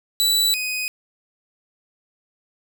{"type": "tone pair in turn", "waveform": "sawtooth", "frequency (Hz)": [3951, 2500], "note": ["B7", "D#7"], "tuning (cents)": [0, 8], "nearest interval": "minor sixth", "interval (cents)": 792, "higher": "first", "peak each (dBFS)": [-13, -20], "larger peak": "first", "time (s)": [[0.2, 0.54], [0.54, 0.88]], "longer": "neither", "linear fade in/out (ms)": 0, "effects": []}